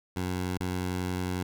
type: tone with dropouts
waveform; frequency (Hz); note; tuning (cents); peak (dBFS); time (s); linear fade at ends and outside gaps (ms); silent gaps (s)
15% pulse; 91.1; F#2; -26; -23; 0.16-1.43; 5; 0.575-0.604
effects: none